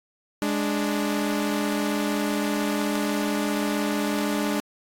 sawtooth tone pair together, 207.7 / 293.7 Hz, G#3 / D4, 0 / 0 cents, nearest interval tritone, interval 600 cents, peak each -22 dBFS, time 0.42-4.6 s, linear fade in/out 0 ms, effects AAC 64 kbps

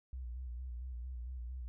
sine tone with vibrato, 61.74 Hz, B1, in tune, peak -40 dBFS, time 0.13-1.68 s, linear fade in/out 0 ms, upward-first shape square, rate 4.4 Hz, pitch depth 59 cents each way, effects none

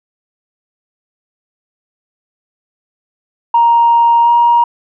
sine tone with pitch glide, 936 to 945.8 Hz, A#5 to A#5, +7 to +25 cents, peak -5 dBFS, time 3.54-4.64 s, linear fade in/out 5 ms, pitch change +18 cents, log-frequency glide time 4.22-4.3 s, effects tanh soft clip ceiling -1 dBFS

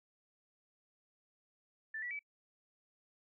sine tone with pitch steps, 1765 / 1947 / 2296 Hz, A6 / B6 / D7, +5 / -25 / -40 cents, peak -39 dBFS, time 1.94-2.192 s, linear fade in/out 5 ms, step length 84 ms, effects noise-tail reverb RT60 0.1 s tail -24 dB re dry

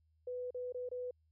sine tone with dropouts, 496.9 Hz, B4, 11 cents sharp, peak -38 dBFS, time 0.27-1.11 s, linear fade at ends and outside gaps 5 ms, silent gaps 0.507-0.545 / 0.724-0.745 / 0.89-0.914 s, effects added 79 Hz sine -70 dBFS peak until 1.31 s

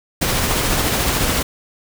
pink noise with tremolo, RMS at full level -17 dBFS, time 0.21-1.43 s, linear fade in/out 10 ms, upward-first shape triangle, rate 14 Hz, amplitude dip 30%, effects none

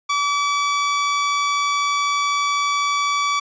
sawtooth tone, 1148 Hz, D6, 40 cents flat, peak -14 dBFS, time 0.09-3.4 s, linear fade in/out 10 ms, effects resampled to 16000 Hz

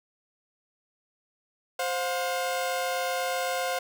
sawtooth tone pair together, 523.3 / 713.7 Hz, C5 / F5, 0 / +37 cents, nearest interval perfect fourth, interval 537 cents, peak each -26 dBFS, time 1.79-3.79 s, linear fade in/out 5 ms, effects none

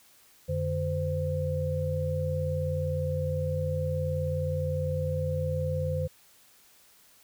sine tone cluster, 89.5 / 148.9 / 515 Hz, F2 / D3 / C5, +43 / +24 / -28 cents, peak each -31 dBFS, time 0.48-6.08 s, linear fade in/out 20 ms, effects white hiss -59 dBFS RMS until 7.23 s

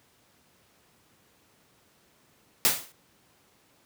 white noise with exponential decay, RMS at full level -18 dBFS, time 2.65-2.92 s, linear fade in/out 0 ms, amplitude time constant 58 ms, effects pink hiss -63 dBFS RMS until 3.85 s + high-pass 100 Hz 12 dB/octave

